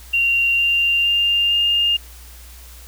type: tone with pitch steps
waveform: sine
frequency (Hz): 2765 / 2783 / 2800 / 2818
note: F7 / F7 / F7 / F7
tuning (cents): -18 / -7 / +4 / +15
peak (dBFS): -14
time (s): 0.13-1.97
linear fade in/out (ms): 10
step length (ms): 460
effects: added 60 Hz sine -39 dBFS peak until 2.87 s + white hiss -44 dBFS RMS until 2.87 s